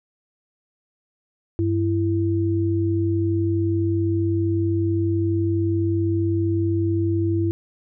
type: tone pair together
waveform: sine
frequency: 98 / 333.5 Hz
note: G2 / E4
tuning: 0 / +20 cents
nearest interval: octave + major sixth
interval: 2120 cents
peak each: -21 dBFS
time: 1.59-7.51 s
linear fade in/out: 0 ms
effects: none